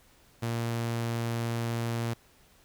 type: tone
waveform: sawtooth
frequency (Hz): 116.54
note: A#2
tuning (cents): 0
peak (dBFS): -25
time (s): 0.42-2.14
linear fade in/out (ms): 10
effects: pink hiss -61 dBFS RMS until 2.64 s